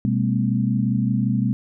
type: tone cluster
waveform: sine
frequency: 125.3 / 199.8 / 225.2 / 257.2 Hz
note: B2 / G3 / A3 / C4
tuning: +25 / +33 / +40 / -30 cents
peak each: -22 / -22 / -24 / -27 dBFS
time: 0.05-1.53 s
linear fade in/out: 0 ms
effects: none